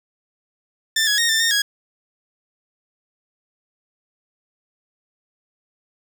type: tone with pitch steps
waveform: 15% pulse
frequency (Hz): 1780 / 1674 / 1856 / 1786 / 1834 / 1656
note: A6 / G#6 / A#6 / A6 / A#6 / G#6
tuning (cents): +20 / +13 / -8 / +25 / -29 / -5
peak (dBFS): -10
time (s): 0.96-1.62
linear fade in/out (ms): 5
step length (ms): 110
effects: none